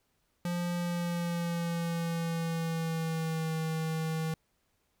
square tone with pitch glide, 174.61 to 160.12 Hz, F3 to D#3, 0 to +50 cents, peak -31 dBFS, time 0.45-4.34 s, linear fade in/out 2 ms, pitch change -150 cents, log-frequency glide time 0.76-3.53 s, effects pink hiss -75 dBFS RMS until 5 s

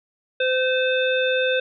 harmonic tone with a mistuned harmonic, 514 Hz, C5, 31 cents flat, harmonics 1 / 3 / 5 / 7, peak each -20 / -25 / -27 / -28 dBFS, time 0.4-1.6 s, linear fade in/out 5 ms, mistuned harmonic 5, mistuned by +24 cents, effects none

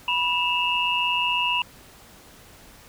sine tone cluster, 980 / 2666 / 2842 Hz, B5 / E7 / F7, -14 / +19 / +30 cents, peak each -25 dBFS, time 0.08-1.62 s, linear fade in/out 2 ms, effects pink hiss -49 dBFS RMS until 2.88 s

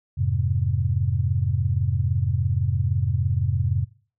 sine chord, F minor, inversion none, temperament just, 87.31 / 104.77 / 130.96 Hz, F2 / Ab2 / C3, 0 / +16 / +2 cents, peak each -24 dBFS, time 0.17-3.85 s, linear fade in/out 20 ms, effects noise-tail reverb RT60 0.4 s tail -21 dB re dry

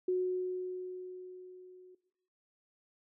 sine tone with level ramp, 366.6 Hz, F#4, 16 cents flat, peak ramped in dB -27 to -53 dBFS, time 0.08-1.95 s, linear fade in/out 5 ms, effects noise-tail reverb RT60 0.9 s tail -18 dB re dry

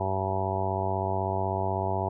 harmonic tone, 96.1 Hz, G2, 34 cents flat, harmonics 1 / 2 / 3 / 4 / 5 / 6 / 7 / 8 / 9 / 10, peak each -31 / -38 / -42 / -34 / -40 / -39 / -32 / -37 / -33 / -36 dBFS, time 0-2.09 s, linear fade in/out 5 ms, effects none

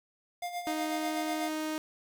square tone with tremolo, 704 Hz, F5, 14 cents sharp, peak -33 dBFS, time 0.42-1.49 s, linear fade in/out 5 ms, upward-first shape sine, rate 8.1 Hz, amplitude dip 65%
sawtooth tone, 310.8 Hz, D#4, 2 cents flat, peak -28 dBFS, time 0.67-1.78 s, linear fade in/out 0 ms
effects 9-bit

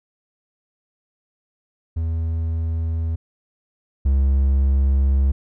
triangle tone pair in turn, 81.6 / 67.9 Hz, E2 / C#2, -17 / -35 cents, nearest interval minor third, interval 318 cents, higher first, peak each -18 / -12 dBFS, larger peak second, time 1.96-3.16 / 4.05-5.32 s, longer second, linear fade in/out 10 ms, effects none

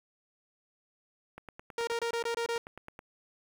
click train, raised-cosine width 0.5 ms, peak -29 dBFS, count 16, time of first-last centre 1.38-2.991 s, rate 9.31 Hz
sawtooth tone bursts, 466.2 Hz, A#4, in tune, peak -26 dBFS, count 7, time 1.78-2.58 s, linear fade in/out 2 ms, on 92 ms, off 26 ms
effects low-pass 7000 Hz 12 dB/octave + 9-bit

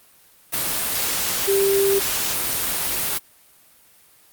sine tone in noise, 394.1 Hz, G4, 9 cents sharp, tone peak -16 dBFS, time 1.47-2 s, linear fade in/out 20 ms, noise white, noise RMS -23 dBFS, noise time 0.52-3.19 s, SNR +4 dB, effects white hiss -53 dBFS RMS until 4.32 s + Opus 32 kbps

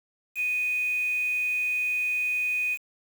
sine tone with quantisation, 2489 Hz, D#7, in tune, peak -24 dBFS, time 0.35-2.78 s, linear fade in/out 50 ms, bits 7, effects none

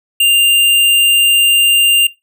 square tone, 2794 Hz, F7, in tune, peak -8 dBFS, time 0.2-2.07 s, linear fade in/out 5 ms, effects noise-tail reverb RT60 0.2 s tail -19 dB re dry

